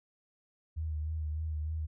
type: tone with vibrato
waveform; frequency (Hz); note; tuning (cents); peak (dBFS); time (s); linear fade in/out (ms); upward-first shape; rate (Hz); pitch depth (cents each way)
sine; 77.78; D#2; 0; -32; 0.76-1.87; 20; sine; 3.3; 40
effects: none